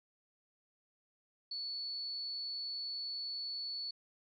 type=tone; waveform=sine; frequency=4435 Hz; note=C#8; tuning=in tune; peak=-38 dBFS; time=1.51-3.91 s; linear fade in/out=5 ms; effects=none